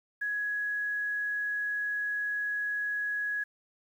sine tone, 1673 Hz, G#6, 12 cents sharp, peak -29 dBFS, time 0.21-3.44 s, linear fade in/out 10 ms, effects 10-bit

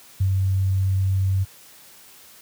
sine tone with ADSR envelope, 95.6 Hz, G2, 43 cents flat, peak -15 dBFS, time 0.2-1.45 s, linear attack 8 ms, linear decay 75 ms, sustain -2 dB, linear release 26 ms, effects white hiss -48 dBFS RMS until 2.41 s + high-pass 60 Hz 12 dB/octave

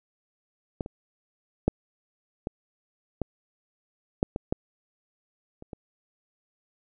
clicks, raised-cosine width 2 ms, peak -16 / -24 / -7 / -16 / -14 / -8 / -16 / -11 / -29 / -24 dBFS, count 10, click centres 0.808 / 0.861 / 1.68 / 2.471 / 3.217 / 4.229 / 4.361 / 4.525 / 5.624 / 5.732 s, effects none

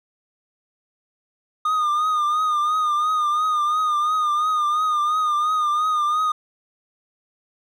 triangle tone with vibrato, 1223 Hz, D#6, 30 cents flat, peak -16 dBFS, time 1.65-6.32 s, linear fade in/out 5 ms, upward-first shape triangle, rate 2.9 Hz, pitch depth 64 cents each way, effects none

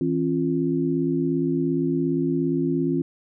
sine tone cluster, 161.3 / 269.6 / 346.9 Hz, E3 / C#4 / F4, -37 / -48 / -12 cents, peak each -26 / -23 / -25 dBFS, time 0.01-3.02 s, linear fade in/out 2 ms, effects none

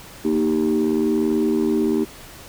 sine chord, Eb major, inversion second, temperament equal, 233.1 / 311.1 / 392 Hz, Bb3 / Eb4 / G4, 0 / 0 / 0 cents, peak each -20 / -19 / -20 dBFS, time 0.24-2.05 s, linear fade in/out 20 ms, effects tanh soft clip ceiling -12 dBFS + pink hiss -41 dBFS RMS until 2.48 s

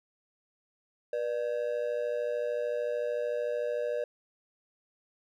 triangle ring-modulated tone, 540 Hz, C#5, 45 cents flat, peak -24 dBFS, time 1.13-4.04 s, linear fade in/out 0 ms, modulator 56.7 Hz, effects none

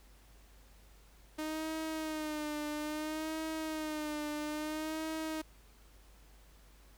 sawtooth tone with vibrato, 308.1 Hz, D#4, 17 cents flat, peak -32 dBFS, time 1.38-5.42 s, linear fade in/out 10 ms, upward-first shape sine, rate 0.6 Hz, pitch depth 52 cents each way, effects added 50 Hz sine -58 dBFS peak until 6.97 s + pink hiss -64 dBFS RMS until 6.97 s

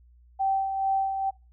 sine tone with tremolo, 776 Hz, G5, 18 cents flat, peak -21 dBFS, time 0.39-1.31 s, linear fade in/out 20 ms, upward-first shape sine, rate 2.3 Hz, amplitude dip 50%, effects noise-tail reverb RT60 0.3 s tail -23 dB re dry + added 60 Hz sine -53 dBFS peak until 1.52 s

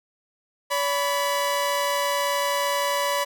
sawtooth tone pair together, 570 / 989.3 Hz, C#5 / B5, +48 / +3 cents, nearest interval minor seventh, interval 955 cents, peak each -21 dBFS, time 0.7-3.25 s, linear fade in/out 20 ms, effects none

